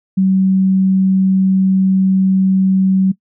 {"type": "tone", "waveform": "sine", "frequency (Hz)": 190, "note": "F#3", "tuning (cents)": 46, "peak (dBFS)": -9, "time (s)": [0.17, 3.12], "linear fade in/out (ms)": 10, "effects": ["noise-tail reverb RT60 0.1 s tail -20 dB re dry"]}